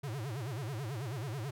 square tone with vibrato, 124.2 Hz, B2, 10 cents sharp, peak -37 dBFS, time 0.03-1.51 s, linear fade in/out 10 ms, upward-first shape sine, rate 9.2 Hz, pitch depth 290 cents each way, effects none

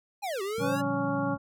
square linear two-way sweep, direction down then up, 850 to 375.5 to 578 Hz, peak -31 dBFS, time 0.22-0.82 s, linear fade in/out 20 ms, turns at 0.42 s
sine chord, G minor seventh, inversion first, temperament equal, 116.54 / 146.83 / 174.61 / 196 Hz, Bb2 / D3 / F3 / G3, 0 / 0 / 0 / 0 cents, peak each -38 dBFS, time 0.58-1.37 s, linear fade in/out 5 ms
harmonic tone, 279.1 Hz, C#4, 12 cents sharp, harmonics 1 / 2 / 3 / 4 / 5, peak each -30 / -33 / -35 / -36 / -37 dBFS, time 0.59-1.38 s, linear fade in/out 50 ms
effects none

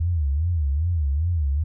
sine tone with vibrato, 77.78 Hz, D#2, in tune, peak -19 dBFS, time 0-1.64 s, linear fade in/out 10 ms, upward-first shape sine, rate 2.5 Hz, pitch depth 220 cents each way, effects none

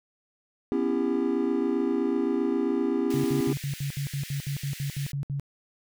triangle chord, C# half-diminished seventh, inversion third, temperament just, 249.5 / 277.2 / 332.6 / 399.1 Hz, B3 / C#4 / E4 / G4, +18 / 0 / +16 / +31 cents, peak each -27 dBFS, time 0.72-3.53 s, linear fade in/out 0 ms
pink high-pass noise, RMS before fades -42 dBFS, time 3.1-5.12 s, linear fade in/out 5 ms, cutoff 1700 Hz, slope 48 dB/octave
sine tone bursts, 140.5 Hz, C#3, 24 cents sharp, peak -27 dBFS, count 14, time 3.14-5.397 s, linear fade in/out 0 ms, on 99 ms, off 67 ms
effects none

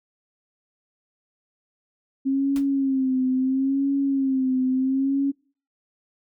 sine tone with vibrato, 267.3 Hz, C4, 37 cents sharp, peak -19 dBFS, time 2.25-5.32 s, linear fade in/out 20 ms, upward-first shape sine, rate 0.74 Hz, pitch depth 65 cents each way
pink noise with exponential decay, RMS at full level -34 dBFS, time 2.56-2.67 s, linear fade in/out 0 ms, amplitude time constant 22 ms
effects noise-tail reverb RT60 0.4 s tail -23 dB re dry

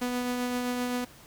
sawtooth tone with tremolo, 246.9 Hz, B3, in tune, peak -23 dBFS, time 0.01-1.05 s, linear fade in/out 10 ms, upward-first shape triangle, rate 7.7 Hz, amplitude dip 30%, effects pink hiss -52 dBFS RMS until 1.26 s

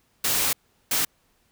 white noise bursts at uneven times, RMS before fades -23 dBFS, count 2, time 0.24-0.53 / 0.91-1.05 s, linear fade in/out 5 ms, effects pink hiss -66 dBFS RMS until 1.51 s

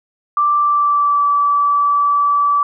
sine tone with pitch glide, 1174.7 to 1154.5 Hz, D6 to D6, 0 to -30 cents, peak -11 dBFS, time 0.37-2.63 s, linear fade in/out 2 ms, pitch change -30 cents, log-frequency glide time 0.58-1.25 s, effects none

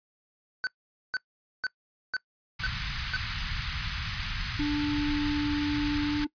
square tone bursts, 1515 Hz, F#6, 40 cents sharp, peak -27 dBFS, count 6, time 0.64-3.164 s, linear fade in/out 0 ms, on 29 ms, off 470 ms
pink band-stop noise, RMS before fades -32 dBFS, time 2.59-6.25 s, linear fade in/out 10 ms, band 150 to 1300 Hz, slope 24 dB/octave
triangle tone with pitch glide, 293.7 to 295.7 Hz, D4 to D4, 0 to +12 cents, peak -24 dBFS, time 4.59-6.27 s, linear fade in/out 10 ms, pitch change +12 cents, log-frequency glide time 6.08-6.14 s
effects noise-tail reverb RT60 0.1 s tail -21 dB re dry + resampled to 11025 Hz

